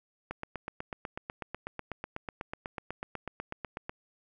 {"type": "click train", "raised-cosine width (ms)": 0.5, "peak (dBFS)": -21, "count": 30, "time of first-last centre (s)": [0.31, 3.895], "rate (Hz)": 8.09, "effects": []}